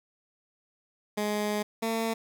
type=tone pair in turn; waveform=15% pulse; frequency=209.2 / 225.8 Hz; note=G#3 / A3; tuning=+13 / +45 cents; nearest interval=minor second; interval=132 cents; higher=second; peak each=-21 dBFS; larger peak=neither; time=1.17-1.63 / 1.82-2.14 s; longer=first; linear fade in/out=10 ms; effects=none